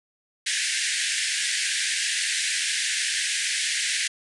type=band-pass noise; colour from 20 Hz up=pink; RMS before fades=-26 dBFS; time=0.46-4.08 s; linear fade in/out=10 ms; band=1600 to 10000 Hz; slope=96 dB/octave; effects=none